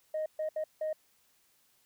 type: tone bursts at uneven times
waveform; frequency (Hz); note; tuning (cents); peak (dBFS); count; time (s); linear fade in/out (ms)
sine; 622.3; D#5; 0; -29; 4; 0.14-0.26 / 0.39-0.49 / 0.56-0.64 / 0.81-0.93; 5
effects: tanh soft clip ceiling -28 dBFS + white hiss -69 dBFS RMS until 1.85 s